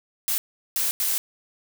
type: noise bursts at uneven times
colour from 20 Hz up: blue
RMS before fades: -24 dBFS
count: 3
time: 0.28-0.38 / 0.76-0.91 / 1-1.18 s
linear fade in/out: 0 ms
effects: none